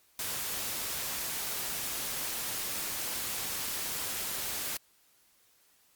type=noise; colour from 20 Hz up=white; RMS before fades=-35 dBFS; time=0.19-4.77 s; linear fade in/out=2 ms; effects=white hiss -66 dBFS RMS until 5.95 s + Opus 48 kbps